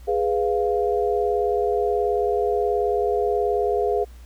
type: chord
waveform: sine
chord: F diminished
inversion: first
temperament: equal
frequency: 415.3 / 493.9 / 698.5 Hz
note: Ab4 / Cb5 / F5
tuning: 0 / 0 / 0 cents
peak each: -21 / -25 / -25 dBFS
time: 0.07-4.05 s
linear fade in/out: 20 ms
effects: added 60 Hz sine -40 dBFS peak until 4.25 s + pink hiss -55 dBFS RMS until 4.25 s